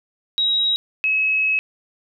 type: tone pair in turn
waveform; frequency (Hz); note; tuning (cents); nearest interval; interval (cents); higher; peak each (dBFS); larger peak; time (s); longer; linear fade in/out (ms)
sine; 3827 / 2570; A#7 / E7; +45 / -45; perfect fifth; 690; first; -16; neither; 0.38-0.76 / 1.04-1.59; second; 0
effects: none